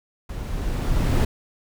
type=noise with level ramp; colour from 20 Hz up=brown; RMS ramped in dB=-31 to -17 dBFS; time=0.29-1.25 s; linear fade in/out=5 ms; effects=none